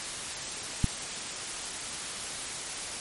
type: click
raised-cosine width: 5 ms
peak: -11 dBFS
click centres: 0.843 s
effects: white hiss -36 dBFS RMS until 3 s + MP3 48 kbps